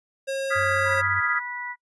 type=tone; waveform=square; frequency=541 Hz; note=C#5; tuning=42 cents flat; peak=-26 dBFS; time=0.27-1.02 s; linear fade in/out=20 ms
type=chord; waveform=sine; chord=F half-diminished seventh; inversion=third; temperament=equal; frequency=1244.5 / 1396.9 / 1661.2 / 1975.5 Hz; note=Eb6 / F6 / Ab6 / Cb7; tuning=0 / 0 / 0 / 0 cents; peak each=-27 dBFS; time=0.5-1.4 s; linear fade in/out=20 ms
type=tone with vibrato; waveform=sine; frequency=94.8 Hz; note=F#2; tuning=43 cents sharp; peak=-32 dBFS; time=0.55-1.21 s; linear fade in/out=20 ms; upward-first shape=triangle; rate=4.4 Hz; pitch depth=14 cents each way
type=harmonic tone; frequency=490 Hz; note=B4; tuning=14 cents flat; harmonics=2 / 3 / 4; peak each=-35 / -41 / -32 dBFS; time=0.84-1.76 s; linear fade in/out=50 ms
effects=noise-tail reverb RT60 0.1 s tail -26 dB re dry + resampled to 24000 Hz